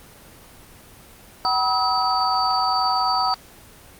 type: tone cluster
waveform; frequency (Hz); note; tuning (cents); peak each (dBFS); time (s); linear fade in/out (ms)
sine; 757 / 970 / 1279 / 4601; F#5 / B5 / D#6 / D8; +39 / -31 / +47 / -36; -23; 1.45-3.34; 0
effects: pink hiss -46 dBFS RMS until 3.99 s + Opus 24 kbps